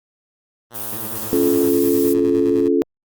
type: tone with vibrato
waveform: 5% pulse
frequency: 110 Hz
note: A2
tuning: in tune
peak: -23 dBFS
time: 0.7-1.73 s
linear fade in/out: 50 ms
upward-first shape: sine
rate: 7.7 Hz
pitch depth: 150 cents each way
type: noise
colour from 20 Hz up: violet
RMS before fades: -27 dBFS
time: 0.74-2.14 s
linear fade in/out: 20 ms
type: tone with tremolo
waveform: 15% pulse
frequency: 109.9 Hz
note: A2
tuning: 2 cents flat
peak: -24 dBFS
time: 0.92-2.68 s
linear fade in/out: 5 ms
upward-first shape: square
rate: 9.8 Hz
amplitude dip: 50%
type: chord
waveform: sine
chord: Db augmented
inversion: none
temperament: just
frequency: 277.2 / 346.5 / 433.1 Hz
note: Db4 / F4 / A4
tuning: 0 / -14 / -27 cents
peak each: -18 dBFS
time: 1.33-2.82 s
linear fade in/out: 0 ms
effects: Opus 32 kbps